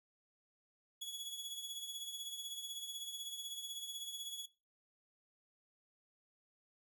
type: tone with tremolo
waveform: sawtooth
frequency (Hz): 3371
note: G#7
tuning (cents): +25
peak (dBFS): -37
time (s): 1.01-4.46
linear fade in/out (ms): 10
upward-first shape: triangle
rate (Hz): 16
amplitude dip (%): 60
effects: noise-tail reverb RT60 0.3 s tail -20 dB re dry